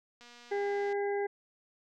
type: click train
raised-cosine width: 0.2 ms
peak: -37 dBFS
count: 173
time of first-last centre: 0.21-0.927 s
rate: 240 Hz
type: harmonic tone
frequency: 403.9 Hz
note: G#4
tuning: 48 cents flat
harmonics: 1 / 2 / 4 / 5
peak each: -30 / -37 / -44 / -44 dBFS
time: 0.51-1.27 s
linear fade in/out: 10 ms
effects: none